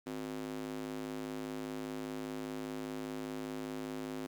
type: tone with high-pass filter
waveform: square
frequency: 52.5 Hz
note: G#1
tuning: 19 cents sharp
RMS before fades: -41 dBFS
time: 0.06-4.27 s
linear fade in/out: 10 ms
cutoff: 280 Hz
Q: 2.6
effects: 11-bit